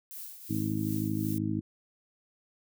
violet noise with tremolo, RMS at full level -41 dBFS, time 0.11-1.38 s, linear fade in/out 0 ms, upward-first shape triangle, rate 2.7 Hz, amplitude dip 65%
harmonic tone, 52.7 Hz, G#1, 26 cents sharp, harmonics 2 / 3 / 4 / 5 / 6, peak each -34 / -37 / -34 / -36 / -33 dBFS, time 0.49-1.61 s, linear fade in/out 20 ms
effects none

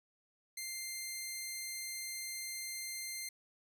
10% pulse tone, 2095 Hz, C7, 2 cents sharp, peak -31 dBFS, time 0.57-3.29 s, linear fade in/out 5 ms, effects none

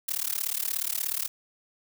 blue noise with amplitude modulation, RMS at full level -26 dBFS, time 0.08-1.28 s, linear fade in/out 10 ms, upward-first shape sine, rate 36.8 Hz, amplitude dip 100%, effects none

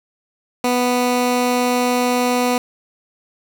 15% pulse tone, 247.1 Hz, B3, 1 cent sharp, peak -9 dBFS, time 0.64-2.58 s, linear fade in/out 2 ms, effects none

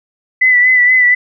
sine tone with vibrato, 1995 Hz, B6, 17 cents sharp, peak -6 dBFS, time 0.41-1.15 s, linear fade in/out 10 ms, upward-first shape sine, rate 4.2 Hz, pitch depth 35 cents each way, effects none

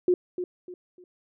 sine tone with echo, 360 Hz, F#4, 47 cents flat, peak -17 dBFS, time 0.08-0.14 s, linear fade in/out 2 ms, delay 300 ms, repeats 3, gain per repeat -10 dB, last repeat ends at 1.04 s, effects none

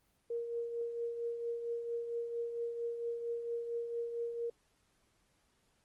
sine tone with tremolo, 468.8 Hz, A#4, 10 cents sharp, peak -33 dBFS, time 0.3-4.5 s, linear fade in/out 5 ms, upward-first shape triangle, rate 4.4 Hz, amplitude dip 55%, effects pink hiss -74 dBFS RMS until 5.84 s + Opus 24 kbps

